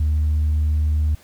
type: tone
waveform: sine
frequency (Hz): 76.2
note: D#2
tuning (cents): -36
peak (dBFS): -14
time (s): 0-1.15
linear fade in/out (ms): 5
effects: tanh soft clip ceiling -14 dBFS + pink hiss -51 dBFS RMS until 1.23 s